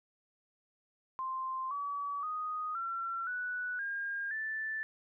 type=tone with pitch steps; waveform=sine; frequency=1046.5 / 1141.2 / 1244.5 / 1357.1 / 1480 / 1613.9 / 1760 Hz; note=C6 / C#6 / D#6 / E6 / F#6 / G6 / A6; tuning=0 / +50 / 0 / +50 / 0 / +50 / 0 cents; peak=-34 dBFS; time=1.19-4.83 s; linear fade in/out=0 ms; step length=520 ms; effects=none